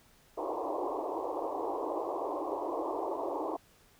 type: band-pass noise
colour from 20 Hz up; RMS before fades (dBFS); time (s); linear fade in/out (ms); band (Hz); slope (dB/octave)
pink; -35; 0.37-3.57; 10; 300 to 1100; 96
effects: pink hiss -63 dBFS RMS until 3.99 s